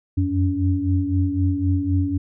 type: tone cluster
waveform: sine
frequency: 88.9 / 92.8 / 283.1 Hz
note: F2 / F#2 / C#4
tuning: +31 / +6 / +37 cents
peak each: -22 dBFS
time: 0.17-2.18 s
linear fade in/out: 10 ms
effects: none